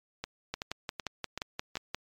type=two click trains; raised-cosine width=0.2 ms; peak=-18 / -16 dBFS; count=5 / 9; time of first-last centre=0.24-1.755 / 0.54-1.946 s; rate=2.64 / 5.69 Hz; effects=MP3 96 kbps